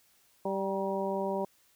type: harmonic tone with a mistuned harmonic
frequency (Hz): 195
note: G3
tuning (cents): -9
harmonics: 1 / 2 / 3 / 4 / 5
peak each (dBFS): -36 / -34 / -34 / -39 / -37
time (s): 0.45-1.45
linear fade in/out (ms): 5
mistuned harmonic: 5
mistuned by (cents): -38
effects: white hiss -66 dBFS RMS until 1.75 s